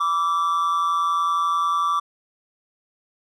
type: tone with amplitude modulation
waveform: triangle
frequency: 1163 Hz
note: D6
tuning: 17 cents flat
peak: -14 dBFS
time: 0-2 s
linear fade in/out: 10 ms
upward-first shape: sine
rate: 171 Hz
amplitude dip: 60%
effects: none